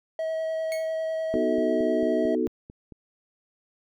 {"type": "tone with vibrato", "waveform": "triangle", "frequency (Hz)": 642, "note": "E5", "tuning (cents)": -46, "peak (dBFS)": -24, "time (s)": [0.19, 2.35], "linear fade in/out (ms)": 2, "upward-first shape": "sine", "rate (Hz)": 10, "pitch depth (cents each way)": 9}
{"type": "tone with exponential decay", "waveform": "sawtooth", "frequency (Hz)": 2200, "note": "C#7", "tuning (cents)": -14, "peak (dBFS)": -28, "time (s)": [0.72, 0.95], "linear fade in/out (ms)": 0, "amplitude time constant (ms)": 50}
{"type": "chord", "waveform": "sine", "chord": "B dominant seventh", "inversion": "none", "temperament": "equal", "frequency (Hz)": [246.9, 311.1, 370, 440], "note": ["B3", "D#4", "F#4", "A4"], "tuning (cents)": [0, 0, 0, 0], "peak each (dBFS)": -28, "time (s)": [1.34, 2.47], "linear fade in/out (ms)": 0}
{"type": "click train", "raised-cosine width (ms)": 3, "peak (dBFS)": -30, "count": 8, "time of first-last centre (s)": [1.36, 2.922], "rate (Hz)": 4.48}
{"effects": []}